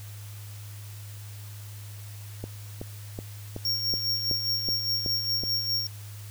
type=click train; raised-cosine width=2 ms; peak=-21 dBFS; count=9; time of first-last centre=2.44-5.436 s; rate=2.67 Hz
type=tone with tremolo; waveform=square; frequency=5530 Hz; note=F8; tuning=18 cents flat; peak=-24 dBFS; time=3.65-5.87 s; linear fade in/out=2 ms; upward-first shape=sine; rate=4.9 Hz; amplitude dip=50%
effects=added 103 Hz sine -39 dBFS peak until 6.3 s + white hiss -49 dBFS RMS until 6.3 s